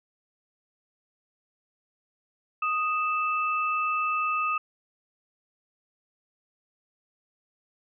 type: tone pair together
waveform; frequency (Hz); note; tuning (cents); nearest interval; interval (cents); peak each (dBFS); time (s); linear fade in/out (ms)
sine; 1243.8 / 2637; D#6 / E7; -1 / 0; octave + minor second; 1301; -25 / -30; 2.62-4.58; 5
effects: none